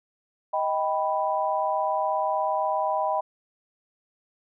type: chord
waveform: sine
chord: Eb augmented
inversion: none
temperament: equal with one note detuned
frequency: 627.3 / 784 / 987.8 Hz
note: Eb5 / G5 / B5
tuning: +14 / 0 / 0 cents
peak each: -27 dBFS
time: 0.53-3.21 s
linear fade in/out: 10 ms
effects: none